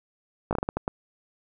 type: slowing click train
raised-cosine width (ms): 1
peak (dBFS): -12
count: 8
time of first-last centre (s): 0.51-0.879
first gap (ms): 18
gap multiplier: 1.35
effects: none